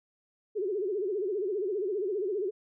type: tone with vibrato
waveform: sine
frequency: 395.5 Hz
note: G4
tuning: 15 cents sharp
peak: -28 dBFS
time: 0.55-2.51 s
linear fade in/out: 20 ms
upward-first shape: sine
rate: 15 Hz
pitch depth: 170 cents each way
effects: none